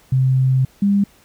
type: tone pair in turn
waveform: sine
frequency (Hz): 130.81 / 200.6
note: C3 / G3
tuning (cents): 0 / +40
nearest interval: perfect fifth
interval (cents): 740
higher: second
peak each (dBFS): -12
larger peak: neither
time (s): 0.12-0.65 / 0.82-1.04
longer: first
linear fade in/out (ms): 5
effects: pink hiss -52 dBFS RMS until 1.24 s